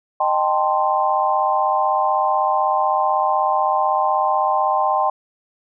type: chord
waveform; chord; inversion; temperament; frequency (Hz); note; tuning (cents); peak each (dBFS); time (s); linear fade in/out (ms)
sine; A half-diminished seventh; second; equal with one note detuned; 617.2 / 784 / 880 / 1046.5; Eb5 / G5 / A5 / C6; -14 / 0 / 0 / 0; -23 / -19 / -23 / -20; 0.2-5.1; 5
effects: none